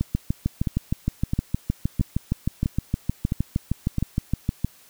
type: two click trains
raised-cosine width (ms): 5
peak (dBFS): -10 / -9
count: 7 / 30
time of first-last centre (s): 0.01-3.984 / 0.15-4.646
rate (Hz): 1.51 / 6.45
effects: white hiss -53 dBFS RMS until 4.89 s